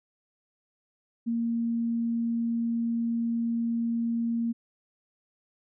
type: tone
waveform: sine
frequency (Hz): 232.1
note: A#3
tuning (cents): -7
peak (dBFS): -25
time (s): 1.26-4.53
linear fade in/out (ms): 20
effects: none